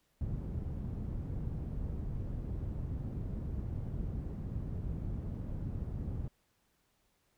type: low-pass noise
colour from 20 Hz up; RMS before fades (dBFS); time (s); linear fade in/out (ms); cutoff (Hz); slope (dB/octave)
white; -38; 0.21-6.28; 2; 120; 12
effects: pink hiss -75 dBFS RMS until 7.37 s